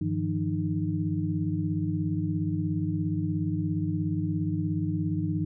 sine tone cluster, 99.2 / 154.8 / 171.8 / 306.9 Hz, G2 / D#3 / F3 / D#4, +21 / -9 / -28 / -24 cents, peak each -31 dBFS, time 0.01-5.45 s, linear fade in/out 5 ms, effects none

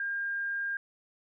sine tone, 1607 Hz, G6, 43 cents sharp, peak -30 dBFS, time 0-0.77 s, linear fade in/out 2 ms, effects none

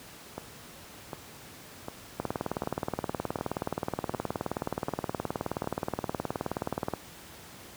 two click trains, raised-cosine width 1 ms, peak -15 / -21 dBFS, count 91 / 8, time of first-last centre 2.2-6.937 / 0.38-5.643 s, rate 19 / 1.33 Hz, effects pink hiss -48 dBFS RMS until 7.76 s + high-pass 80 Hz 12 dB/octave

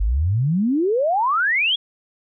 sine exponential sweep, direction up, 46.25 to 3397 Hz, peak -16 dBFS, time 0-1.76 s, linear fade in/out 10 ms, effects none

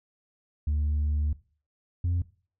sine tone pair in turn, 74.5 / 87.61 Hz, D2 / F2, +25 / +6 cents, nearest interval minor third, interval 281 cents, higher second, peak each -21 dBFS, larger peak neither, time 0.67-1.33 / 2.04-2.22 s, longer first, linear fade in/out 5 ms, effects noise-tail reverb RT60 0.4 s tail -20 dB re dry + tanh soft clip ceiling -22 dBFS

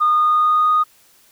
sine tone with pitch glide, 1224 to 1238.2 Hz, D#6 to D#6, -29 to -9 cents, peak -11 dBFS, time 0-0.84 s, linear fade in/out 20 ms, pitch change +20 cents, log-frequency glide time 0.11-0.72 s, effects tanh soft clip ceiling -8 dBFS + white hiss -53 dBFS RMS until 1.31 s

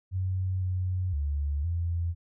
sine tone with pitch steps, 93.3 / 91.9 / 72.1 / 85.1 Hz, F#2 / F#2 / D2 / F2, +15 / -11 / -31 / -44 cents, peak -26 dBFS, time 0.11-2.15 s, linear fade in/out 50 ms, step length 510 ms, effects none

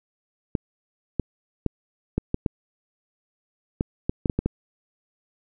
clicks, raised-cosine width 3 ms, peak -9 dBFS, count 12, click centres 0.552 / 1.197 / 1.663 / 2.18 / 2.344 / 2.462 / 3.809 / 4.095 / 4.258 / 4.298 / 4.39 / 4.46 s, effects none

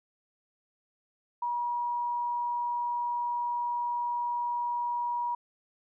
sine tone, 960 Hz, B5, 49 cents flat, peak -28 dBFS, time 1.42-5.35 s, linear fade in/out 5 ms, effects none

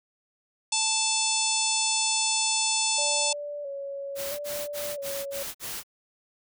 harmonic tone, 880 Hz, A5, in tune, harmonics 1 / 3 / 4 / 5 / 6 / 7 / 8 / 9 / 10, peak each -32 / -32 / -32 / -32 / -32 / -32 / -32 / -32 / -32 dBFS, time 0.72-3.33 s, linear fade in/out 5 ms
sine tone with vibrato, 570 Hz, C#5, 48 cents sharp, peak -32 dBFS, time 2.98-5.43 s, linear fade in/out 5 ms, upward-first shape square, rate 0.75 Hz, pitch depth 41 cents each way
white noise bursts, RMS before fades -35 dBFS, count 6, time 4.15-5.835 s, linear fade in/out 50 ms, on 240 ms, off 49 ms
effects none

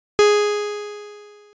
45% pulse tone with exponential decay, 415.3 Hz, G#4, in tune, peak -9 dBFS, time 0.19-1.53 s, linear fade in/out 0 ms, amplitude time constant 290 ms, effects resampled to 16000 Hz

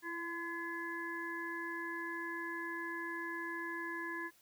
harmonic tone with a mistuned harmonic, 340 Hz, F4, 46 cents flat, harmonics 1 / 3 / 5 / 6, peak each -44 / -45 / -41 / -52 dBFS, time 0.02-4.31 s, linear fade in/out 50 ms, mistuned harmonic 1, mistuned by -22 cents, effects white hiss -67 dBFS RMS until 4.41 s

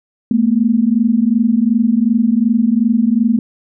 sine tone pair together, 217.7 / 240.4 Hz, A3 / B3, -18 / -46 cents, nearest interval major second, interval 172 cents, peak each -13 dBFS, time 0.31-3.39 s, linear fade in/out 2 ms, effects none

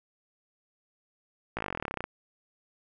slowing click train, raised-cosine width 0.5 ms, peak -17 dBFS, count 20, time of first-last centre 1.57-2.04 s, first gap 17 ms, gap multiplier 1.04, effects none

